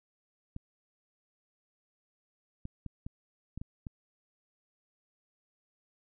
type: clicks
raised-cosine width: 5 ms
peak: -27 dBFS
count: 7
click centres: 0.564 / 2.654 / 2.863 / 3.065 / 3.576 / 3.615 / 3.868 s
effects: none